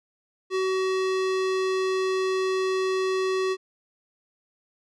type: tone with low-pass filter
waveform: square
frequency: 377.3 Hz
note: F#4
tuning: 34 cents sharp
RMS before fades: -25 dBFS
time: 0.5-3.57 s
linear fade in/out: 50 ms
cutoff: 5300 Hz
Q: 0.86
effects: none